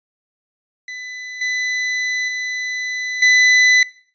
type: tone with level steps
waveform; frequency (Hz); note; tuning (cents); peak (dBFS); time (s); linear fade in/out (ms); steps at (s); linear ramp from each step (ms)
40% pulse; 2000; B6; +21; -27 / -17 / -20 / -8; 0.88-3.83; 2; 1.41 / 2.28 / 3.22; 5
effects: noise-tail reverb RT60 0.5 s tail -21 dB re dry + resampled to 16000 Hz